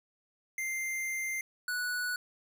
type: tone pair in turn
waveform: square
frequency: 2093 / 1474.4 Hz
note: C7 / F#6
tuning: 0 / -7 cents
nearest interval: tritone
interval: 607 cents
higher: first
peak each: -33 / -32 dBFS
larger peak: second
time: 0.58-1.41 / 1.68-2.16 s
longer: first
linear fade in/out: 2 ms
effects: none